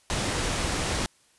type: low-pass noise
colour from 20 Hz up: pink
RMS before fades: -28 dBFS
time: 0.1-1.06 s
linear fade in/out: 0 ms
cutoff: 10000 Hz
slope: 24 dB/octave
effects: white hiss -62 dBFS RMS until 1.38 s + resampled to 24000 Hz